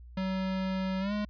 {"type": "tone with pitch glide", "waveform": "square", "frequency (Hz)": [189, 208.5], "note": ["F#3", "G#3"], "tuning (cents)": [37, 7], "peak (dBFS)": -30, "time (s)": [0.17, 1.25], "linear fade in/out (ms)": 5, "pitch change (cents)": 170, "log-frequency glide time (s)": [1, 1.13], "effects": ["added 60 Hz sine -46 dBFS peak until 1.29 s", "resampled to 11025 Hz"]}